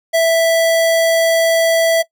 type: tone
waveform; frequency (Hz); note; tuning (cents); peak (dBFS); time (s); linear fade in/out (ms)
square; 659.3; E5; 0; -11; 0.13-2.03; 20
effects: noise-tail reverb RT60 0.1 s tail -21 dB re dry